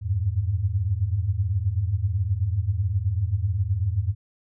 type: tone cluster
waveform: sine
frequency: 85.5 / 96.3 / 104.1 Hz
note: F2 / G2 / G#2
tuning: -36 / -30 / +5 cents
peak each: -26 / -28 / -24 dBFS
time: 0.01-4.15 s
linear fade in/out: 50 ms
effects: none